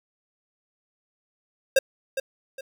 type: tone with echo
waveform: square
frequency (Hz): 535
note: C5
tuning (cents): +38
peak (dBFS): -15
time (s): 1.76-1.79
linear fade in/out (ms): 5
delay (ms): 410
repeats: 2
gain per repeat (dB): -10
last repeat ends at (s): 2.61
effects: none